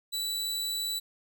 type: tone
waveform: sawtooth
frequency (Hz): 3951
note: B7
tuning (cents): 0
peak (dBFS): -27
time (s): 0.12-1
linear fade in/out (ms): 20
effects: none